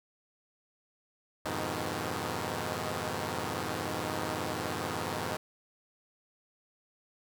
5% pulse chord, F half-diminished seventh, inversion none, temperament equal, 87.31 / 103.83 / 123.47 / 155.56 Hz, F2 / Ab2 / Cb3 / Eb3, 0 / 0 / 0 / 0 cents, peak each -27 dBFS, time 1.45-5.37 s, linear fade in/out 5 ms, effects none

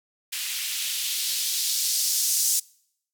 violet noise with band-pass filter sweep, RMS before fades -26 dBFS, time 0.32-2.6 s, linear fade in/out 10 ms, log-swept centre 2400 to 6400 Hz, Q 1.5, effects noise-tail reverb RT60 0.7 s tail -25 dB re dry

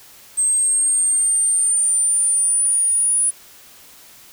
sine linear sweep, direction up, 8310 to 9790 Hz, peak -12 dBFS, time 0.37-3.31 s, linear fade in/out 20 ms, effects tanh soft clip ceiling -13 dBFS + white hiss -45 dBFS RMS until 4.32 s

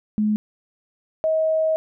sine tone pair in turn, 212.3 / 635.1 Hz, G#3 / D#5, +38 / +35 cents, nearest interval octave + perfect fifth, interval 1897 cents, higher second, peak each -17 dBFS, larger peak neither, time 0.18-0.36 / 1.24-1.76 s, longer second, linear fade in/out 0 ms, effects none

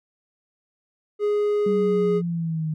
triangle tone, 415.3 Hz, G#4, in tune, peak -17 dBFS, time 1.19-2.22 s, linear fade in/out 50 ms
sine exponential sweep, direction down, 196.1 to 154.5 Hz, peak -23 dBFS, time 1.66-2.74 s, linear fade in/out 5 ms
effects none

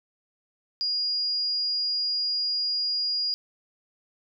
sine tone, 4860 Hz, D#8, 42 cents flat, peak -24 dBFS, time 0.81-3.34 s, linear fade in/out 0 ms, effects none

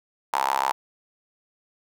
sawtooth tone with high-pass filter, 67.2 Hz, C2, 47 cents sharp, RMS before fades -24 dBFS, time 0.33-0.72 s, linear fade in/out 0 ms, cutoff 900 Hz, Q 7.3, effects none

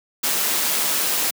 white noise with amplitude modulation, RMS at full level -20 dBFS, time 0.23-1.31 s, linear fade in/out 10 ms, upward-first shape sine, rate 150 Hz, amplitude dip 25%, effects high-pass 200 Hz 12 dB/octave

